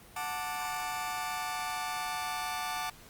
sawtooth chord, D major, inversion first, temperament just, 734.2 / 881 / 1174.7 Hz, F#5 / A5 / D6, -14 / +2 / 0 cents, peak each -34 dBFS, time 0.16-2.9 s, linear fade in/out 5 ms, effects pink hiss -54 dBFS RMS until 3.09 s + Opus 32 kbps

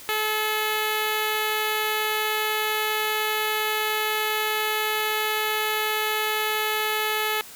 5% pulse tone with notch filter, 430.1 Hz, A4, 39 cents flat, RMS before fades -25 dBFS, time 0.09-7.41 s, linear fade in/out 0 ms, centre 5300 Hz, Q 1.1, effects white hiss -43 dBFS RMS until 7.55 s

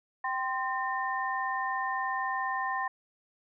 sine tone cluster, 778 / 1041 / 1817 Hz, G5 / C6 / A#6, -13 / -9 / -45 cents, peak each -34 / -32 / -34 dBFS, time 0.24-2.88 s, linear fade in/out 5 ms, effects none

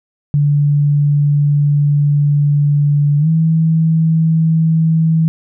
sine tone with pitch glide, 145.4 to 161.33 Hz, D3 to E3, -17 to -37 cents, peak -9 dBFS, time 0.34-5.28 s, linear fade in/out 0 ms, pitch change +180 cents, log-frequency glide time 3.19-3.28 s, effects none

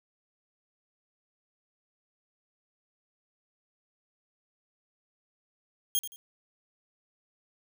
5% pulse tone with echo, 3237 Hz, G#7, 45 cents flat, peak -16 dBFS, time 5.95-5.99 s, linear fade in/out 0 ms, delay 85 ms, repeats 2, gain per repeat -11 dB, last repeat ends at 6.16 s, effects none

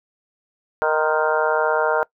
harmonic tone with a mistuned harmonic, 155.56 Hz, D#3, in tune, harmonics 3 / 4 / 5 / 6 / 7 / 8 / 9 / 10, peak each -22 / -22 / -26 / -24 / -29 / -33 / -24 / -32 dBFS, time 0.82-2.03 s, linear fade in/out 0 ms, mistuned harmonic 7, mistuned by -57 cents, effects noise-tail reverb RT60 0.1 s tail -22 dB re dry

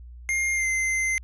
square tone with pitch glide, 2121 to 2075 Hz, C7 to C7, +23 to -15 cents, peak -23 dBFS, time 0.29-1.18 s, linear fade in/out 0 ms, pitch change -38 cents, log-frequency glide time 0.54-0.67 s, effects added 60 Hz sine -40 dBFS peak until 1.23 s + resampled to 24000 Hz

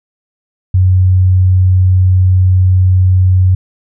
sine tone, 92.5 Hz, F#2, in tune, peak -5 dBFS, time 0.74-3.55 s, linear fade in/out 5 ms, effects none

